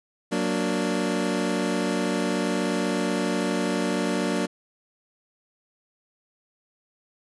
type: chord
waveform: 25% pulse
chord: Gb augmented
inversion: none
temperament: equal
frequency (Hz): 185 / 233.1 / 293.7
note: Gb3 / Bb3 / D4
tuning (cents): 0 / 0 / 0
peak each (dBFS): -24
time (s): 0.31-4.47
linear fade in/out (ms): 20
effects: resampled to 24000 Hz